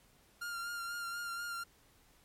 45% pulse tone with vibrato, 1396.9 Hz, F6, in tune, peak -38 dBFS, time 0.41-1.64 s, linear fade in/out 10 ms, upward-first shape sine, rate 4.1 Hz, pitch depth 25 cents each way, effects pink hiss -66 dBFS RMS until 2.24 s + MP3 64 kbps

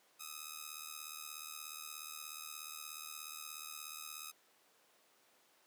5% pulse ring-modulated tone, 1269 Hz, D#6, 34 cents sharp, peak -31 dBFS, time 0.19-4.32 s, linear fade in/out 20 ms, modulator 38.4 Hz, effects pink hiss -69 dBFS RMS until 5.66 s + high-pass 400 Hz 12 dB/octave

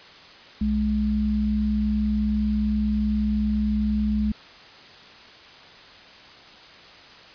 sine tone pair together, 63 / 211.7 Hz, B1 / G#3, +35 / +33 cents, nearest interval octave + major sixth, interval 2098 cents, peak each -26 / -21 dBFS, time 0.61-4.32 s, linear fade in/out 5 ms, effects white hiss -46 dBFS RMS until 7.34 s + resampled to 11025 Hz

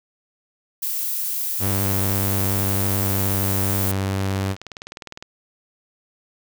violet noise, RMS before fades -25 dBFS, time 0.82-3.92 s, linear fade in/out 10 ms
sawtooth tone with pitch glide, 97.6 to 96.93 Hz, G2 to G2, -7 to -19 cents, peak -17 dBFS, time 1.59-4.56 s, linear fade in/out 50 ms, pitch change -12 cents, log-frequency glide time 2.71-3.97 s
click train, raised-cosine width 0.2 ms, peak -18 dBFS, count 21, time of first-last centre 4.21-5.225 s, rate 19.7 Hz
effects none

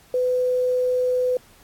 sine tone with quantisation, 502 Hz, B4, 28 cents sharp, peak -18 dBFS, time 0.14-1.37 s, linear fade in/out 2 ms, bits 8, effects pink hiss -53 dBFS RMS until 1.63 s + AAC 64 kbps

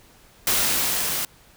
white noise with level ramp, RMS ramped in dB -20 to -26 dBFS, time 0.47-1.25 s, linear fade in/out 2 ms, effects pink hiss -53 dBFS RMS until 1.56 s

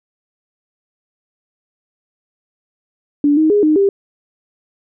sine tone with pitch steps, 290.1 / 313.2 / 412.8 / 307.4 / 396.2 Hz, D4 / D#4 / G#4 / D#4 / G4, -21 / +11 / -10 / -21 / +18 cents, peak -9 dBFS, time 3.24-3.89 s, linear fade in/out 2 ms, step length 130 ms, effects none

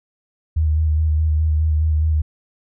sine tone with vibrato, 77.78 Hz, D#2, in tune, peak -14 dBFS, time 0.56-2.22 s, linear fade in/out 10 ms, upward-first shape square, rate 4.8 Hz, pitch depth 24 cents each way, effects none

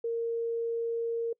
sine tone, 462.6 Hz, A#4, 13 cents flat, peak -28 dBFS, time 0.04-1.33 s, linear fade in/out 5 ms, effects noise-tail reverb RT60 0.1 s tail -25 dB re dry

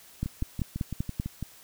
two click trains, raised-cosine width 5 ms, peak -20 / -16 dBFS, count 8 / 6, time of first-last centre 0.26-1.427 / 0.23-1.199 s, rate 6 / 5.16 Hz, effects white hiss -53 dBFS RMS until 1.63 s

